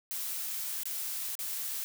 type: noise with dropouts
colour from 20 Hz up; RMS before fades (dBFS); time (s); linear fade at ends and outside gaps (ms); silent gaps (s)
blue; -36; 0.11-1.84; 0; 0.834-0.855 / 1.353-1.391
effects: none